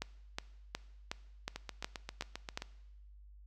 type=two click trains; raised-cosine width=0.2 ms; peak=-23 / -19 dBFS; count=9 / 8; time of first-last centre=1.56-2.621 / 0.02-2.575 s; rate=7.54 / 2.74 Hz; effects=noise-tail reverb RT60 1.0 s tail -19 dB re dry + added 50 Hz sine -53 dBFS peak until 3.46 s